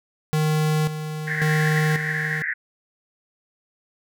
square tone with tremolo, 154.4 Hz, D#3, 13 cents flat, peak -19 dBFS, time 0.33-2.42 s, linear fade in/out 0 ms, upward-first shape square, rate 0.92 Hz, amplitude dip 65%
white band-pass noise, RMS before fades -27 dBFS, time 1.27-2.54 s, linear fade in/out 10 ms, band 1600 to 2000 Hz, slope 96 dB/octave
effects none

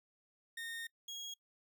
30% pulse tone pair in turn, 1839 / 3296 Hz, A#6 / G#7, -24 / -14 cents, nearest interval minor seventh, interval 1010 cents, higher second, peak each -39 / -40 dBFS, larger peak first, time 0.57-0.87 / 1.08-1.34 s, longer first, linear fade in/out 5 ms, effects noise-tail reverb RT60 0.1 s tail -22 dB re dry

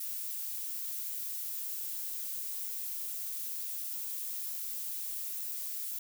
violet noise, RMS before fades -38 dBFS, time 0-5.99 s, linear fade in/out 5 ms, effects none

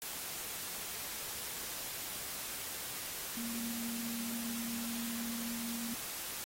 sine tone in noise, 233.1 Hz, A#3, in tune, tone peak -39 dBFS, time 3.37-5.94 s, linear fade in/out 0 ms, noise white, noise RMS -42 dBFS, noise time 0.02-6.44 s, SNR 0 dB, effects AAC 48 kbps

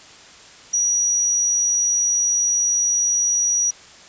sine tone, 5800 Hz, F#8, 35 cents flat, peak -16 dBFS, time 0.73-3.71 s, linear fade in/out 10 ms, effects white hiss -44 dBFS RMS until 4.08 s + resampled to 16000 Hz

